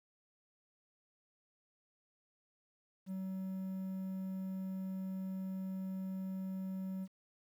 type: tone with quantisation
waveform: triangle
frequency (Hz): 189.4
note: F#3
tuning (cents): +41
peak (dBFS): -36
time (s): 3.06-7.08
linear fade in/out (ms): 50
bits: 11
effects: none